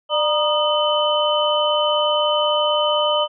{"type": "tone cluster", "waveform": "sine", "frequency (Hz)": [598, 946, 1231, 3033], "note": ["D5", "A#5", "D#6", "F#7"], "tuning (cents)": [31, 25, -19, 42], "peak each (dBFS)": [-19, -24, -23, -21], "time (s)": [0.09, 3.28], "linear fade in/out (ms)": 50, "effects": []}